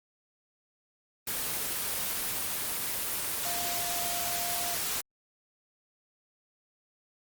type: tone in noise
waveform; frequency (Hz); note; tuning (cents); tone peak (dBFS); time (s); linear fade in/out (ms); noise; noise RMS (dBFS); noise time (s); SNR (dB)
sine; 698.5; F5; 0; -37; 3.45-4.75; 5; white; -32; 1.27-5.01; -8
effects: Opus 24 kbps